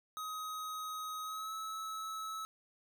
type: tone with pitch glide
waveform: square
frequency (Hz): 1262 to 1298.2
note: D#6 to E6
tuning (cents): +24 to -27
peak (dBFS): -40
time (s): 0.17-2.45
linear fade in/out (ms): 0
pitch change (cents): +49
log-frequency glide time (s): 1.23-1.54
effects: none